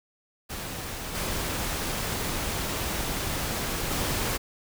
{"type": "noise with level steps", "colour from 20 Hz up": "pink", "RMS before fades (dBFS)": [-35, -30, -28], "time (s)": [0.49, 4.38], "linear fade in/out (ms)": 20, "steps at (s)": [1.14, 3.9], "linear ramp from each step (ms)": 20, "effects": []}